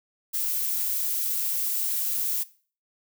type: noise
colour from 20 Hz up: violet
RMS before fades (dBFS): -27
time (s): 0.33-2.44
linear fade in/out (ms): 20
effects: noise-tail reverb RT60 0.4 s tail -18 dB re dry